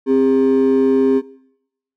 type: ring-modulated tone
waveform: triangle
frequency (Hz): 333.8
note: E4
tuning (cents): +22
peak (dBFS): -5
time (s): 0.06-1.22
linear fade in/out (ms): 50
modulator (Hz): 70.2
effects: noise-tail reverb RT60 0.8 s tail -23 dB re dry + tanh soft clip ceiling -4 dBFS